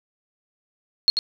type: tone with echo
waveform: sine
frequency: 4300 Hz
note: C8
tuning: 47 cents sharp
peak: -12 dBFS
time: 1.08-1.1 s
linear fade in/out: 0 ms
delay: 89 ms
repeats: 1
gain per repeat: -6 dB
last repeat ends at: 1.189 s
effects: none